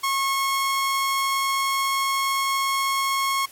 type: tone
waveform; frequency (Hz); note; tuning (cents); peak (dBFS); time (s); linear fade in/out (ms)
sawtooth; 1090; C#6; -29; -17; 0.03-3.46; 10
effects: white hiss -47 dBFS RMS until 3.51 s + MP3 64 kbps